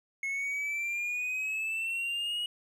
triangle exponential sweep, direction up, 2174 to 2912 Hz, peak -29 dBFS, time 0.23-2.46 s, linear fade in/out 2 ms, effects none

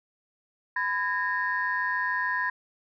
sine tone cluster, 1003 / 1650 / 1837 Hz, B5 / G#6 / A#6, +26 / -12 / -26 cents, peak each -29 dBFS, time 0.76-2.5 s, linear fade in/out 5 ms, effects tanh soft clip ceiling -16 dBFS

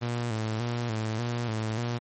sawtooth tone with vibrato, 114.6 Hz, A#2, 29 cents flat, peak -24 dBFS, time 0.01-1.99 s, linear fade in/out 20 ms, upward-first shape square, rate 1.7 Hz, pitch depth 73 cents each way, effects MP3 32 kbps

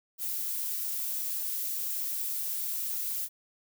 violet noise, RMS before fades -33 dBFS, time 0.18-3.29 s, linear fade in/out 50 ms, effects none

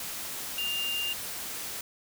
sine tone in noise, 2801 Hz, F7, 4 cents sharp, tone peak -29 dBFS, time 0.58-1.13 s, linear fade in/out 2 ms, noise white, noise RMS -37 dBFS, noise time 0-1.81 s, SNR +5 dB, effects none

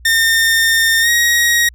sawtooth tone with pitch glide, 1817 to 1889.8 Hz, A#6 to A#6, -45 to +23 cents, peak -7 dBFS, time 0.05-1.69 s, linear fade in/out 5 ms, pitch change +68 cents, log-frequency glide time 1.01-1.09 s, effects added 60 Hz sine -37 dBFS peak until 1.74 s

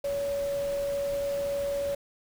sine tone in noise, 564 Hz, C#5, 30 cents sharp, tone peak -27 dBFS, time 0.04-1.95 s, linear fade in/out 5 ms, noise pink, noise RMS -43 dBFS, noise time 0.04-1.95 s, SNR +13 dB, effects none

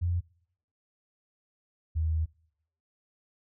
sine tone pair in turn, 87.31 / 79.65 Hz, F2 / D#2, 0 / +41 cents, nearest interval major second, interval 159 cents, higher first, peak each -25 dBFS, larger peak neither, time 0.01-0.21 / 1.95-2.26 s, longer second, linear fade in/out 20 ms, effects noise-tail reverb RT60 0.7 s tail -24 dB re dry

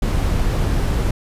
brown noise, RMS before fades -18 dBFS, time 0.02-1.11 s, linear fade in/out 5 ms, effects resampled to 32000 Hz

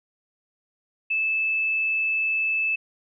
sine tone, 2622 Hz, E7, 10 cents flat, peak -21 dBFS, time 1.1-2.76 s, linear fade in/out 10 ms, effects none

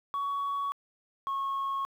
sine tone pair in turn, 1122 / 1093.8 Hz, C#6 / C#6, +21 / -23 cents, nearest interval unison, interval 44 cents, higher first, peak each -27 dBFS, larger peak neither, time 0.14-0.72 / 1.27-1.85 s, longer neither, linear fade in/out 0 ms, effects tanh soft clip ceiling -27 dBFS + 10-bit

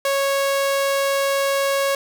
sawtooth tone, 552 Hz, C#5, 7 cents flat, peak -14 dBFS, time 0.05-1.95 s, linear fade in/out 2 ms, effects none

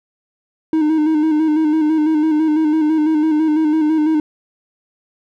triangle tone with vibrato, 310 Hz, D#4, 6 cents flat, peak -10 dBFS, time 0.73-4.2 s, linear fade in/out 2 ms, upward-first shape square, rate 6 Hz, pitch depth 40 cents each way, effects none

